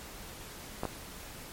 clicks, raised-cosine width 1 ms, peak -18 dBFS, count 2, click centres 0.834 / 0.853 s, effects pink hiss -46 dBFS RMS until 1.52 s + MP3 64 kbps

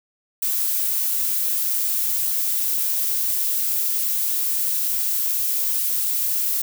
violet noise with high-pass filter sweep, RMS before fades -22 dBFS, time 0.42-6.62 s, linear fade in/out 5 ms, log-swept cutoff 920 to 200 Hz, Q 1.3, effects none

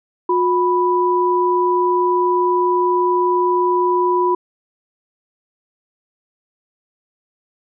sine tone pair together, 359.5 / 987.8 Hz, F#4 / B5, -50 / 0 cents, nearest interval octave + perfect fourth, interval 1750 cents, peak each -16 dBFS, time 0.29-4.35 s, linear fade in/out 5 ms, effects none

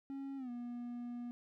triangle tone with pitch glide, 273.8 to 241.1 Hz, C#4 to B3, -21 to -41 cents, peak -39 dBFS, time 0.1-1.31 s, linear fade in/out 0 ms, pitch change -220 cents, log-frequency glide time 0.37-0.5 s, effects none

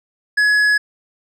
triangle tone with tanh clipping, 1688 Hz, G#6, 28 cents sharp, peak -13 dBFS, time 0.37-0.78 s, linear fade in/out 10 ms, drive 12 dB, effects none

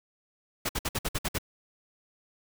pink noise bursts, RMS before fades -29 dBFS, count 8, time 0.65-1.385 s, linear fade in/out 10 ms, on 42 ms, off 57 ms, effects none

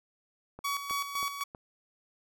click train, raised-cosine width 1 ms, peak -30 dBFS, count 4, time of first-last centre 0.59-1.548 s, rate 3.13 Hz
sawtooth tone with tremolo, 1130 Hz, C#6, 33 cents sharp, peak -26 dBFS, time 0.64-1.44 s, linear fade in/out 10 ms, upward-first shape square, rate 3.9 Hz, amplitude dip 60%
effects none

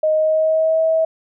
sine tone with pitch glide, 622.3 to 644.6 Hz, D#5 to E5, 0 to -39 cents, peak -13 dBFS, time 0.03-1.05 s, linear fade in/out 5 ms, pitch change +61 cents, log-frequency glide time 0.13-0.81 s, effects none

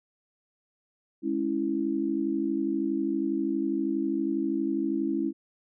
sine chord, C# minor, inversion second, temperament equal, 207.7 / 277.2 / 329.6 Hz, G#3 / C#4 / E4, 0 / 0 / 0 cents, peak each -33 / -29 / -28 dBFS, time 1.22-5.33 s, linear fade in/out 50 ms, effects none

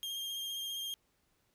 40% pulse tone with vibrato, 3210 Hz, G7, 40 cents sharp, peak -36 dBFS, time 0.03-0.94 s, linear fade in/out 0 ms, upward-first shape sine, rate 15 Hz, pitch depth 21 cents each way, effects pink hiss -75 dBFS RMS until 1.54 s

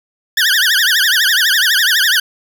20% pulse tone with vibrato, 1661.2 Hz, G#6, in tune, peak -5 dBFS, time 0.37-2.2 s, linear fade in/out 5 ms, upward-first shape triangle, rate 12 Hz, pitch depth 250 cents each way, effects 7-bit

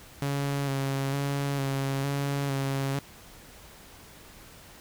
sawtooth tone with vibrato, 138.59 Hz, C#3, in tune, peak -23 dBFS, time 0.22-2.99 s, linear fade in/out 2 ms, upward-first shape square, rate 1.1 Hz, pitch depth 24 cents each way, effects pink hiss -50 dBFS RMS until 4.8 s

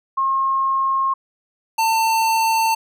sine / square tone pair in turn, 1075 / 896.6 Hz, C6 / A5, +47 / +32 cents, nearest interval minor third, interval 315 cents, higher first, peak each -16 / -16 dBFS, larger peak neither, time 0.17-1.14 / 1.78-2.75 s, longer neither, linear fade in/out 10 ms, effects none

